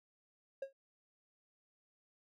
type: tone with exponential decay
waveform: triangle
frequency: 543 Hz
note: C#5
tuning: 36 cents flat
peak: -33 dBFS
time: 0.62-0.73 s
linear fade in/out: 5 ms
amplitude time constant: 23 ms
effects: none